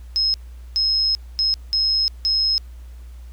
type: tone bursts at uneven times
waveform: sine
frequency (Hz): 5150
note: E8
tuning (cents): -41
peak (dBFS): -16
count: 5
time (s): 0.16-0.34 / 0.76-1.15 / 1.39-1.54 / 1.73-2.08 / 2.25-2.58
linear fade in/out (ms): 0
effects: added 60 Hz sine -35 dBFS peak until 3.32 s + pink hiss -56 dBFS RMS until 3.32 s